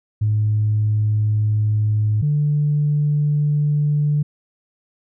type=tone pair in turn; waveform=sine; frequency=106.6 / 147.67 Hz; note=G#2 / D3; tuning=+46 / +10 cents; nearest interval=tritone; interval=564 cents; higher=second; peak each=-14 dBFS; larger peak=neither; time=0.21-2.22 / 2.22-4.23 s; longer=neither; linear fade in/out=10 ms; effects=tanh soft clip ceiling -10 dBFS